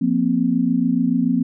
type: chord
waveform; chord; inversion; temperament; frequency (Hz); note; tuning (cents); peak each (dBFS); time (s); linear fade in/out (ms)
sine; F suspended fourth; none; equal with one note detuned; 174.61 / 234.6 / 261.6; F3 / Bb3 / C4; 0 / +11 / 0; -22 / -19 / -19; 0.01-1.43; 10
effects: none